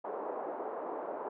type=band-pass noise; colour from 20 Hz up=pink; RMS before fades=-39 dBFS; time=0.04-1.29 s; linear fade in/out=10 ms; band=390 to 960 Hz; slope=24 dB/octave; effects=none